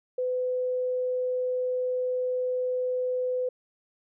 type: tone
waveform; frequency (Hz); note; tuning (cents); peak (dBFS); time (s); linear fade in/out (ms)
sine; 504; B4; +35; -25; 0.18-3.49; 5
effects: none